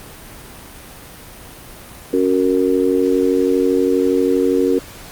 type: harmonic tone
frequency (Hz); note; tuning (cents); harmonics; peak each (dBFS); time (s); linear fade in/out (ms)
92.5; F#2; 0; 3 / 4 / 5; -17 / -17 / -17; 2.13-4.79; 5
effects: pink hiss -37 dBFS RMS until 5.11 s + Opus 32 kbps